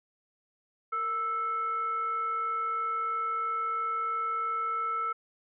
sine tone with frequency modulation, 1318.5 Hz, E6, in tune, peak -28 dBFS, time 0.92-5.13 s, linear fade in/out 10 ms, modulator 857 Hz, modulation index 0.31, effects none

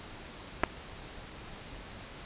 clicks, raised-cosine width 0.5 ms, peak -10 dBFS, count 2, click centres 0.635 / 0.638 s, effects pink hiss -46 dBFS RMS until 2.25 s + resampled to 8000 Hz

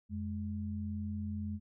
sine tone pair together, 88.29 / 210 Hz, F2 / G#3, +19 / +19 cents, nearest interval octave + minor third, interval 1500 cents, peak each -38 / -38 dBFS, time 0.09-1.6 s, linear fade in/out 50 ms, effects none

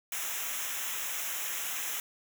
white noise with comb filter, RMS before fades -35 dBFS, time 0.12-2 s, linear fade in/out 2 ms, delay 0.22 ms, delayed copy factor -0.85, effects none

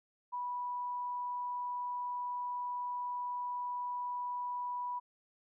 sine tone, 982 Hz, B5, 10 cents flat, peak -35 dBFS, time 0.32-5 s, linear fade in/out 20 ms, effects none

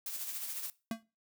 blue noise with tremolo, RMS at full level -38 dBFS, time 0.06-0.7 s, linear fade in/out 2 ms, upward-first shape sine, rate 14 Hz, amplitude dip 45%
square tone with exponential decay, 226.2 Hz, A3, 48 cents sharp, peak -31 dBFS, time 0.91-1.03 s, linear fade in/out 2 ms, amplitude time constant 25 ms
effects noise-tail reverb RT60 0.3 s tail -20 dB re dry

